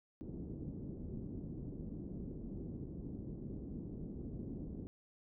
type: low-pass noise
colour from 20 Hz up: white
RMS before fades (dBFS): -45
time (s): 0.21-4.87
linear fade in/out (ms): 0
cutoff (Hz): 310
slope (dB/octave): 24
effects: none